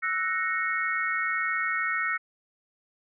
sine chord, F# dominant seventh, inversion third, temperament equal with one note detuned, 1318.5 / 1480 / 1864.7 / 2192 Hz, E6 / F#6 / A#6 / C#7, 0 / 0 / 0 / -20 cents, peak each -31 / -33 / -29 / -31 dBFS, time 0.02-2.18 s, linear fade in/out 20 ms, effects none

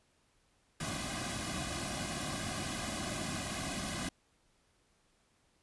pink noise with comb filter, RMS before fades -38 dBFS, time 0.8-4.09 s, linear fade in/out 5 ms, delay 2.2 ms, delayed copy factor -0.95, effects pink hiss -72 dBFS RMS until 5.62 s + resampled to 24000 Hz

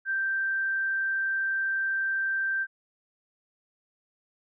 sine tone, 1568 Hz, G6, in tune, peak -25 dBFS, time 0.05-2.67 s, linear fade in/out 50 ms, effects none

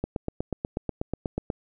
click train, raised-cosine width 2 ms, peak -14 dBFS, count 13, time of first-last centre 0.04-1.502 s, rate 8.21 Hz, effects none

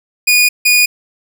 sawtooth tone pair in turn, 2457 / 2457 Hz, D#7 / D#7, -22 / -22 cents, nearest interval unison, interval 0 cents, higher neither, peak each -4 dBFS, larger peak neither, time 0.27-0.49 / 0.65-0.86 s, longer first, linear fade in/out 10 ms, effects none

